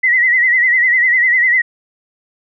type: tone with vibrato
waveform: sine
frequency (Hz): 1975.5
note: B6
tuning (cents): 0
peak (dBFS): -9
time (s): 0.03-1.62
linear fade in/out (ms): 10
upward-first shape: sine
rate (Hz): 10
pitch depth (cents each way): 78
effects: none